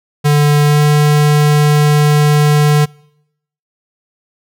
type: tone with pitch glide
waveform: square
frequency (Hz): 147.2 to 148.57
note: D3 to D3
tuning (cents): +4 to +20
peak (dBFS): -8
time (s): 0.24-2.86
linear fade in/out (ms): 20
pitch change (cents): +16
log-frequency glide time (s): 0.65-0.8
effects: noise-tail reverb RT60 0.8 s tail -26 dB re dry